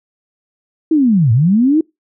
sine linear two-way sweep, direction down then up, 329.6 to 106.2 to 329.6 Hz, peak -8 dBFS, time 0.91-1.81 s, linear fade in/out 5 ms, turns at 1.32 s, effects noise-tail reverb RT60 0.2 s tail -25 dB re dry

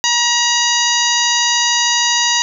harmonic tone with a mistuned harmonic, 953 Hz, A#5, 38 cents sharp, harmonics 1 / 2 / 3 / 4 / 5 / 6 / 7, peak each -20 / -20 / -20 / -20 / -20 / -20 / -20 dBFS, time 0.04-2.42 s, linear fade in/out 0 ms, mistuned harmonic 6, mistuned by +58 cents, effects none

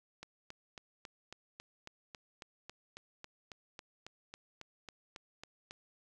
click train, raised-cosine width 0.2 ms, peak -29 dBFS, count 21, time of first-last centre 0.23-5.709 s, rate 3.65 Hz, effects none

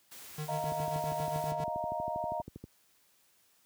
white noise, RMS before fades -49 dBFS, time 0.11-1.52 s, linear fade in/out 10 ms
square tone with tremolo, 152.2 Hz, D#3, 38 cents flat, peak -35 dBFS, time 0.38-1.64 s, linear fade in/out 2 ms, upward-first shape sine, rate 7.4 Hz, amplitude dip 80%
sine chord, Eb suspended second, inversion none, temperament equal with one note detuned, 624.8 / 698.5 / 932.3 Hz, Eb5 / F5 / Bb5, +7 / 0 / 0 cents, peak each -37 dBFS, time 0.48-2.42 s, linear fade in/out 10 ms
click train, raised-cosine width 3 ms, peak -30 dBFS, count 26, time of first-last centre 0.64-2.64 s, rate 12.5 Hz
effects white hiss -68 dBFS RMS until 3.65 s + high-pass 60 Hz 12 dB/octave

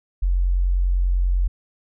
sine tone, 45.05 Hz, F#1, 45 cents flat, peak -16 dBFS, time 0.22-1.48 s, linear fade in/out 10 ms, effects none

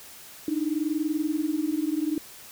sine tone pair together, 296.7 / 317.3 Hz, D4 / D#4, +18 / +34 cents, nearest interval minor second, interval 116 cents, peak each -27 dBFS, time 0.48-2.18 s, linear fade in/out 2 ms, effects white hiss -46 dBFS RMS until 2.51 s

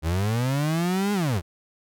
35% pulse linear two-way sweep, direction up then down, 75.8 to 208.6 to 75.8 Hz, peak -20 dBFS, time 0.02-1.42 s, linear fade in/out 50 ms, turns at 1.13 s, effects none

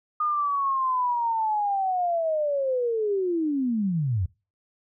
sine linear sweep, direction down, 1228 to 81.8 Hz, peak -22 dBFS, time 0.2-4.26 s, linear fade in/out 5 ms, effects noise-tail reverb RT60 0.3 s tail -22 dB re dry

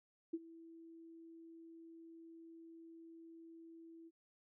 sine tone with ADSR envelope, 329.6 Hz, E4, in tune, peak -35 dBFS, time 0.33-4.11 s, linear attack 10 ms, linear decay 40 ms, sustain -19 dB, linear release 39 ms, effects none

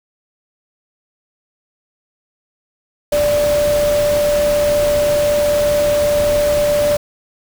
sine tone in noise, 587.3 Hz, D5, in tune, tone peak -12 dBFS, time 3.12-6.97 s, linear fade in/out 5 ms, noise pink, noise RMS -24 dBFS, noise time 3.12-6.97 s, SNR +9 dB, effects none

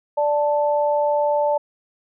sine tone pair together, 587.3 / 880 Hz, D5 / A5, 0 / 0 cents, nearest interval perfect fifth, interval 700 cents, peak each -18 / -21 dBFS, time 0.17-1.58 s, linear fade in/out 10 ms, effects none

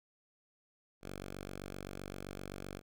5% pulse tone, 47.72 Hz, G1, 46 cents flat, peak -32 dBFS, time 1.01-2.82 s, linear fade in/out 50 ms, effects none

